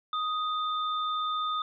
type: tone pair together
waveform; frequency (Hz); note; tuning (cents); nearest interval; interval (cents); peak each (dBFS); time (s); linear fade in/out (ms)
sine; 1247 / 3582; D#6 / A7; +3 / +30; octave + tritone; 1827; -28 / -36; 0.13-1.62; 2
effects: none